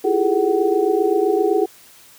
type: tone cluster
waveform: sine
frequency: 328.7 / 346.3 / 403.3 / 431 / 751 Hz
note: E4 / F4 / G4 / A4 / F#5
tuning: -5 / -15 / +49 / -36 / +26 cents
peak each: -25 / -22 / -18 / -20 / -24 dBFS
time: 0.04-1.66 s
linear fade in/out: 10 ms
effects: white hiss -47 dBFS RMS until 2.18 s + high-pass 60 Hz 12 dB/octave